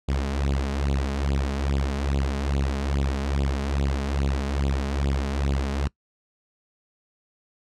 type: tone with flanger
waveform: sawtooth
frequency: 69 Hz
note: C#2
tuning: 7 cents flat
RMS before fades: -25 dBFS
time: 0.08-5.88 s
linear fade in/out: 10 ms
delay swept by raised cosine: 0.26 to 4.86 ms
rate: 2.4 Hz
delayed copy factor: +0.85
effects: noise-tail reverb RT60 0.1 s tail -23 dB re dry + low-pass 7000 Hz 12 dB/octave